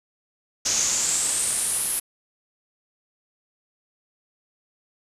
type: noise with band-pass filter sweep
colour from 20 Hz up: brown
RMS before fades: -24 dBFS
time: 0.65-2 s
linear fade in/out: 10 ms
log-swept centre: 6200 to 11000 Hz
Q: 6.1
effects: resampled to 32000 Hz